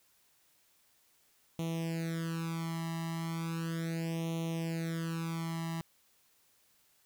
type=tone with flanger; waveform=sawtooth; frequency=164.81 Hz; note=E3; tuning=in tune; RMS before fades=-36 dBFS; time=1.59-5.81 s; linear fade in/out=0 ms; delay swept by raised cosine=0.31 to 1.02 ms; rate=0.36 Hz; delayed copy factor=+1; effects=white hiss -69 dBFS RMS until 7.05 s